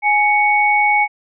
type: tone pair together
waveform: sine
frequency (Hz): 834 / 2225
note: G#5 / C#7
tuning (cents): +7 / +6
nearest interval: octave + perfect fourth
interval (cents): 1699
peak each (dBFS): -14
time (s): 0.02-1.08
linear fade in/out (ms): 50
effects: none